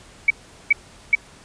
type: tone bursts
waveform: sine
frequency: 2269 Hz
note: C#7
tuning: 40 cents sharp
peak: -10 dBFS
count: 3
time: 0.28-1.152 s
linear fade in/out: 5 ms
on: 24 ms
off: 400 ms
effects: pink hiss -47 dBFS RMS until 1.44 s + resampled to 22050 Hz